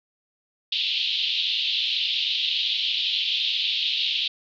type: band-pass noise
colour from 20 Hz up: pink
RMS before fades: -25 dBFS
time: 0.72-4.28 s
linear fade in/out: 5 ms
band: 2900 to 4000 Hz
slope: 48 dB/octave
effects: none